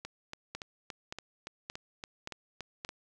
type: two click trains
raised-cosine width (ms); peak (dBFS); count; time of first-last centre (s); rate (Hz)
0.2; -21 / -23; 5 / 11; 0.55-2.849 / 0.05-2.891; 1.74 / 3.52
effects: none